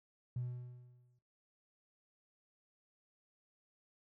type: tone with exponential decay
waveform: triangle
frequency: 123.47 Hz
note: B2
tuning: in tune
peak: -31 dBFS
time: 0.36-1.19 s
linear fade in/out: 5 ms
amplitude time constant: 180 ms
effects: noise-tail reverb RT60 0.7 s tail -24 dB re dry + tanh soft clip ceiling -33 dBFS